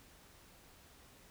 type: silence
effects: pink hiss -61 dBFS RMS until 1.3 s